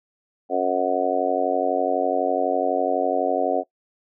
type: harmonic tone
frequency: 92 Hz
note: F#2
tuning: 9 cents flat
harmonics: 3 / 4 / 5 / 6 / 7 / 8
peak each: -28 / -29 / -26 / -26 / -25 / -24 dBFS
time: 0.49-3.64 s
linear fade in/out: 50 ms
effects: noise-tail reverb RT60 0.1 s tail -20 dB re dry